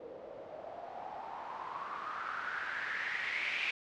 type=noise with low-pass filter sweep; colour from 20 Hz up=blue; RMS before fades=-40 dBFS; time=0-3.71 s; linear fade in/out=5 ms; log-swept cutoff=480 to 2500 Hz; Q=5.6; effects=low-pass 5000 Hz 12 dB/octave